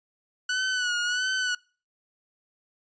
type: tone with vibrato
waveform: sawtooth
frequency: 1480 Hz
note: F#6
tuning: in tune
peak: -21 dBFS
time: 0.49-1.55 s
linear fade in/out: 5 ms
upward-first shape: sine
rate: 1.5 Hz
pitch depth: 54 cents each way
effects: noise-tail reverb RT60 0.4 s tail -26 dB re dry + resampled to 16000 Hz